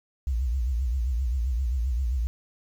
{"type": "tone with vibrato", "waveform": "sine", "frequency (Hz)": 62, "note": "B1", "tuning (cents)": 7, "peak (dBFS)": -23, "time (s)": [0.27, 2.27], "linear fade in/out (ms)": 0, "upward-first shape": "triangle", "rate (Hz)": 7.6, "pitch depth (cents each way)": 210, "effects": ["9-bit"]}